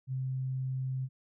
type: tone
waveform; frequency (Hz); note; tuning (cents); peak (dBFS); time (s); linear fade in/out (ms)
sine; 130.81; C3; 0; -31; 0.07-1.09; 50
effects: none